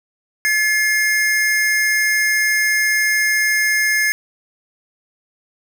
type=tone pair together; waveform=square; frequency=1717 / 2121 Hz; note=A6 / C7; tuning=-43 / +23 cents; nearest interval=major third; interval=366 cents; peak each=-18 dBFS; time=0.45-4.12 s; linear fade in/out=0 ms; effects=none